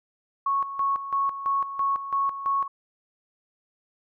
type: tone with tremolo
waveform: sine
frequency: 1104 Hz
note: C#6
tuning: 7 cents flat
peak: -21 dBFS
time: 0.46-2.68 s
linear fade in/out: 5 ms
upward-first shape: square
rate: 3 Hz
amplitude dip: 70%
effects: none